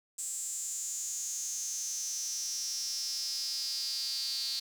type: tone with high-pass filter sweep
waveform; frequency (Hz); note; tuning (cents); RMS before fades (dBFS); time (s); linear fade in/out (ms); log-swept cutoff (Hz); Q
sawtooth; 268.9; C4; +47; -36; 0.18-4.6; 10; 7700 to 4400; 8.8
effects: none